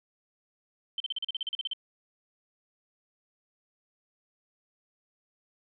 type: tone bursts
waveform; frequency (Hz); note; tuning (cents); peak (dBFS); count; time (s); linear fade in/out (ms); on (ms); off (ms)
sine; 3100; G7; -20; -29; 13; 0.98-1.734; 2; 22; 39
effects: none